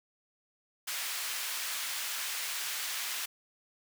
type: high-pass noise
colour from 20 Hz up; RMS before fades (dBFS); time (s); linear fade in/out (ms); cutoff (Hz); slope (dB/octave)
pink; -36; 0.87-3.26; 10; 1700; 12
effects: none